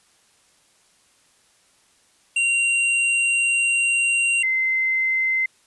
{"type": "tone pair in turn", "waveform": ["square", "sine"], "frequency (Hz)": [2762, 2069], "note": ["F7", "C7"], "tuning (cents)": [-20, -20], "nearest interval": "perfect fourth", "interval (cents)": 500, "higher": "first", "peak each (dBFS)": -18, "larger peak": "neither", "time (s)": [[2.36, 4.43], [4.43, 5.46]], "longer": "first", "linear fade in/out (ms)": 5, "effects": ["white hiss -59 dBFS RMS until 5.66 s", "resampled to 24000 Hz"]}